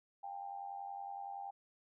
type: tone with amplitude modulation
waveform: sine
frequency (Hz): 796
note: G5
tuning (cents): +26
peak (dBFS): -39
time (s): 0.23-1.51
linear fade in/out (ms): 10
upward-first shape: sine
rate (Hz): 90.7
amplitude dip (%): 70
effects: none